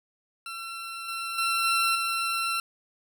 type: tone with level steps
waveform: 20% pulse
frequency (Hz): 1352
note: E6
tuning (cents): +43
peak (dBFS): -30 / -26 / -19 / -17 / -21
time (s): 0.46-2.6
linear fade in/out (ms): 2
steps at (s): 1.08 / 1.38 / 1.64 / 1.95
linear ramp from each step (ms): 5
effects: none